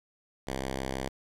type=tone; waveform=5% pulse; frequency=66.1 Hz; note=C2; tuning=18 cents sharp; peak=-21 dBFS; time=0.47-1.09 s; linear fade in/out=5 ms; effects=low-pass 11000 Hz 12 dB/octave + 9-bit